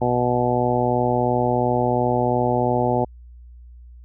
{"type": "harmonic tone", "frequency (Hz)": 122.9, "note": "B2", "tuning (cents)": -8, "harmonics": [1, 2, 3, 4, 5, 6, 7], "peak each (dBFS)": [-25, -25, -25, -25, -25, -25, -25], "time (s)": [0.01, 3.05], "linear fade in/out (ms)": 10, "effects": ["added 60 Hz sine -40 dBFS peak until 4.04 s"]}